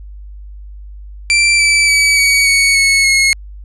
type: tone with pitch steps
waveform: sawtooth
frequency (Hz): 2349 / 2318 / 2287 / 2257 / 2227 / 2198 / 2169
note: D7 / D7 / D7 / C#7 / C#7 / C#7 / C#7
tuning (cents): 0 / -23 / -47 / +31 / +7 / -15 / -38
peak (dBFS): -5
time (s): 1.3-3.33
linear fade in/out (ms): 0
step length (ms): 290
effects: added 50 Hz sine -29 dBFS peak until 3.64 s + resampled to 24000 Hz